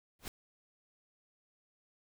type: noise with exponential growth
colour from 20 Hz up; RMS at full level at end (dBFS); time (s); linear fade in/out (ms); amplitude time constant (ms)
pink; -36; 0.19-0.28; 1; 19
effects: none